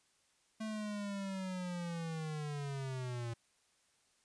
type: linear sweep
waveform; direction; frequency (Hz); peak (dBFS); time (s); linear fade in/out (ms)
square; down; 220.3 to 115.2; -39; 0.6-3.34; 10
effects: white hiss -73 dBFS RMS until 4.24 s + resampled to 22050 Hz